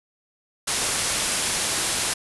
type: low-pass noise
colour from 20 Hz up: white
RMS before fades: -25 dBFS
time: 0.67-2.14 s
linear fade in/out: 10 ms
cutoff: 11000 Hz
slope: 96 dB/octave
effects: none